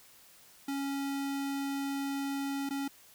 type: tone with dropouts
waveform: square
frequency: 277.2 Hz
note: C#4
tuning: in tune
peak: -33 dBFS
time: 0.68-2.88 s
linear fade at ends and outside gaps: 5 ms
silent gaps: 2.692-2.706 s
effects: white hiss -58 dBFS RMS until 3.14 s